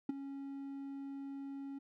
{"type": "tone with ADSR envelope", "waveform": "triangle", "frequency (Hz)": 276, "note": "C#4", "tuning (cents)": -7, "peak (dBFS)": -27, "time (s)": [0.09, 1.79], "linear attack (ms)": 4, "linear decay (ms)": 16, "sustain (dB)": -13, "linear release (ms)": 12, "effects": []}